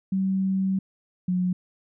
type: tone pair in turn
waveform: sine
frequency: 191.2 / 181.46 Hz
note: G3 / F#3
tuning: -43 / -33 cents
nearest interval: minor second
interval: 90 cents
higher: first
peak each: -21 dBFS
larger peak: neither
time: 0.12-0.79 / 1.28-1.53 s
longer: first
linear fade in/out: 5 ms
effects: none